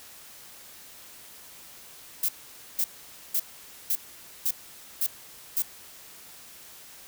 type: noise bursts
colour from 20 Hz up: violet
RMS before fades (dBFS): -25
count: 7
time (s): 2.23-5.622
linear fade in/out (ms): 5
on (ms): 56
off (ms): 500
effects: white hiss -48 dBFS RMS until 7.07 s